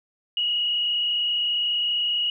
sine tone with frequency modulation, 2896 Hz, F#7, 38 cents flat, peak -21 dBFS, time 0.37-2.3 s, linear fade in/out 2 ms, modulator 34.9 Hz, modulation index 1.3, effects none

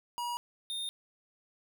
square tone pair in turn, 960 / 3653 Hz, B5 / A#7, -49 / -36 cents, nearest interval octave + major seventh, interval 2313 cents, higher second, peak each -34 / -35 dBFS, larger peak first, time 0.18-0.37 / 0.7-0.89 s, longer neither, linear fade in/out 0 ms, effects none

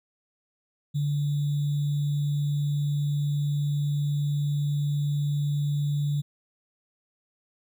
sine tone with sample-and-hold, 145.3 Hz, D3, 18 cents flat, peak -23 dBFS, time 0.94-6.22 s, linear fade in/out 20 ms, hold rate 3675 Hz, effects none

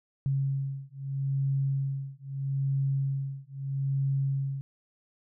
sine beating tone pair, 136.5 / 137.28 Hz, C#3 / C#3, -26 / -16 cents, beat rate 0.78 Hz, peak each -30 dBFS, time 0.26-4.61 s, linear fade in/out 0 ms, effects none

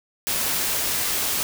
white noise, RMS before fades -24 dBFS, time 0.27-1.43 s, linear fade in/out 0 ms, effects none

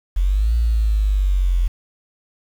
sine exponential two-way sweep, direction up then down, 42.77 to 58.3 to 42.77 Hz, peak -14 dBFS, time 0.16-1.68 s, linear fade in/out 10 ms, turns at 0.55 s, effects 7-bit

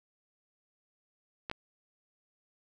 clicks, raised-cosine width 0.3 ms, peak -20 dBFS, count 2, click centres 1.498 / 1.514 s, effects none

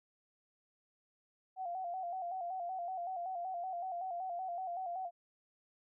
sine tone with vibrato, 723 Hz, F#5, 40 cents flat, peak -37 dBFS, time 1.56-5.11 s, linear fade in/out 50 ms, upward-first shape square, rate 5.3 Hz, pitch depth 71 cents each way, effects none

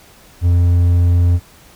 triangle tone, 87.31 Hz, F2, in tune, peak -7 dBFS, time 0.41-1.4 s, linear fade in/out 50 ms, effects pink hiss -45 dBFS RMS until 1.75 s

